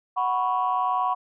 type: chord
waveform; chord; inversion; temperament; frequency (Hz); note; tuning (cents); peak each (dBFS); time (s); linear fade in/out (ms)
sine; F# suspended fourth; none; equal; 740 / 987.8 / 1108.7; F#5 / B5 / C#6; 0 / 0 / 0; -25; 0.16-1.15; 20
effects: tanh soft clip ceiling -14 dBFS